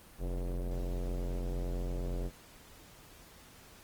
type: tone with low-pass filter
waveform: square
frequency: 44.4 Hz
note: F1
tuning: 29 cents sharp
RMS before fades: -35 dBFS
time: 0.18-2.31 s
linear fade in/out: 50 ms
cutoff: 530 Hz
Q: 2
effects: pink hiss -56 dBFS RMS until 3.83 s + Opus 24 kbps